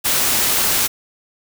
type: noise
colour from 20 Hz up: white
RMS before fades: -17 dBFS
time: 0.04-0.88 s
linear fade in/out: 20 ms
effects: none